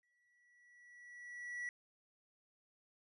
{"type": "tone with exponential growth", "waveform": "triangle", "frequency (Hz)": 1943, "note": "B6", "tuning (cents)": -29, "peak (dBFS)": -37, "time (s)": [0.03, 1.69], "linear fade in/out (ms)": 1, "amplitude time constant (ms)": 360, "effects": ["resampled to 24000 Hz"]}